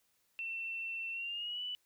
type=tone with pitch glide; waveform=sine; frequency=2693 to 2971 Hz; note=E7 to F#7; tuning=+36 to +6 cents; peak=-37 dBFS; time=0.39-1.75 s; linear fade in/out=0 ms; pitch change=+170 cents; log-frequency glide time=1.11-1.62 s; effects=white hiss -75 dBFS RMS until 1.85 s

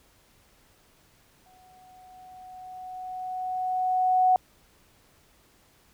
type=tone with exponential growth; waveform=sine; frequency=740 Hz; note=F#5; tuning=in tune; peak=-16 dBFS; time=1.46-4.36 s; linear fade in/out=1 ms; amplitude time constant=630 ms; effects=pink hiss -61 dBFS RMS until 5.93 s

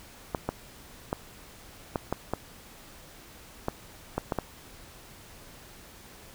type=clicks; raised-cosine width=1 ms; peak=-13 dBFS; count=10; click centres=0.348 / 0.49 / 1.129 / 1.958 / 2.126 / 2.336 / 3.684 / 4.18 / 4.322 / 4.387 s; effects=pink hiss -50 dBFS RMS until 6.34 s

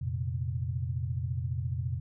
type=chord; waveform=sine; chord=F suspended fourth; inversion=none; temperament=just; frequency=87.31 / 116.41 / 130.96 Hz; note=F2 / Bb2 / C3; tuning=0 / -2 / +2 cents; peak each=-34 dBFS; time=0.01-2 s; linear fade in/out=10 ms; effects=none

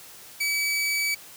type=tone; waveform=sawtooth; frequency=2288 Hz; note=D7; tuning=46 cents flat; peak=-20 dBFS; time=0.4-1.15 s; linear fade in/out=10 ms; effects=white hiss -46 dBFS RMS until 1.36 s + high-pass 60 Hz 12 dB/octave

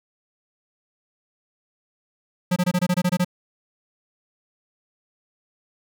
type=tone bursts; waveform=square; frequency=179.4 Hz; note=F3; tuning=47 cents sharp; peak=-18 dBFS; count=10; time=2.51-3.247 s; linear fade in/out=10 ms; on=53 ms; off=23 ms; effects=none

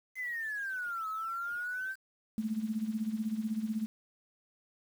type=exponential two-way sweep; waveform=sine; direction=down then up; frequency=2071 to 1281 to 1566 Hz; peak=-34 dBFS; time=0.15-1.96 s; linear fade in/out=50 ms; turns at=1.08 s
type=tone with tremolo; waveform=sine; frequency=218.4 Hz; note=A3; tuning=13 cents flat; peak=-28 dBFS; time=2.38-3.86 s; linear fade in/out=0 ms; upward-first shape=sine; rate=16 Hz; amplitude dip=75%
effects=9-bit

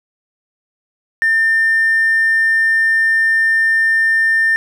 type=tone with hard clipping; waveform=sine; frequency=1800 Hz; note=A6; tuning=39 cents sharp; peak=-11 dBFS; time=1.22-4.56 s; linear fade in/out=0 ms; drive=1 dB; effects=none

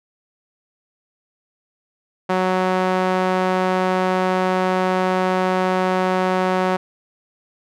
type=tone with band-pass filter; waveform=sawtooth; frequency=185.2 Hz; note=F#3; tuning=2 cents sharp; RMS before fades=-19 dBFS; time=2.29-6.77 s; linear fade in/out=10 ms; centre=830 Hz; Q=0.78; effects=none

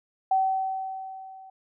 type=tone with level ramp; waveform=sine; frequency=764 Hz; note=G5; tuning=45 cents flat; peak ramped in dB=-18 to -44 dBFS; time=0.31-1.5 s; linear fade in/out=5 ms; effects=none

